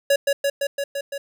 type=tone with echo; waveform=square; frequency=561 Hz; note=C#5; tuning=21 cents sharp; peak=-15 dBFS; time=0.1-0.16 s; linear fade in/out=5 ms; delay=170 ms; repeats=6; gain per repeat=-2 dB; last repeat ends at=1.18 s; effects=none